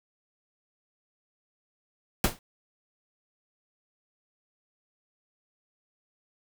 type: noise with exponential decay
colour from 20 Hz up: pink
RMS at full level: -20 dBFS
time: 2.24-2.39 s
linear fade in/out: 1 ms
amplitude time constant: 32 ms
effects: none